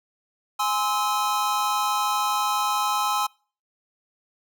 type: chord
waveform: square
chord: Ab augmented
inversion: none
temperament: just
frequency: 830.6 / 1038.3 / 1297.8 Hz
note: Ab5 / C6 / E6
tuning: 0 / -14 / -27 cents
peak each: -27 dBFS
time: 0.59-3.27 s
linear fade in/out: 10 ms
effects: noise-tail reverb RT60 0.4 s tail -26 dB re dry